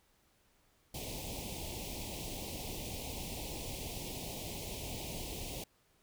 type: band-stop noise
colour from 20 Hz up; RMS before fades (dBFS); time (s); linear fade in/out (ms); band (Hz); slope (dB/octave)
pink; -42; 0.94-5.64; 5; 890 to 2300; 48
effects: pink hiss -71 dBFS RMS until 6.02 s